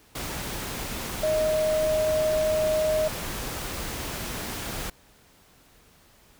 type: tone in noise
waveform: sine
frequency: 622.3 Hz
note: D#5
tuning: in tune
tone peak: -21 dBFS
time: 1.23-3.08 s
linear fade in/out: 5 ms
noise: pink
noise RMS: -33 dBFS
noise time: 0.15-4.9 s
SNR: +9 dB
effects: pink hiss -57 dBFS RMS until 6.39 s